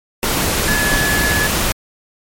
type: tone in noise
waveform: sine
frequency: 1708 Hz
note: G#6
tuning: 48 cents sharp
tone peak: -17 dBFS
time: 0.68-1.47 s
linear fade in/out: 0 ms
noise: pink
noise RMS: -17 dBFS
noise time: 0.23-1.72 s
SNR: -3 dB
effects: MP3 64 kbps